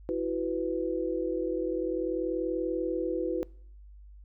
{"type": "chord", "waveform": "sine", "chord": "E suspended second", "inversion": "none", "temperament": "equal with one note detuned", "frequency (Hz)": [329.6, 370, 498.2], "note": ["E4", "F#4", "B4"], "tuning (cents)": [0, 0, 15], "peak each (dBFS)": -32, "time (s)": [0.09, 3.43], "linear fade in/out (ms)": 0, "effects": ["noise-tail reverb RT60 0.6 s tail -24 dB re dry", "added 50 Hz sine -47 dBFS peak until 4.24 s"]}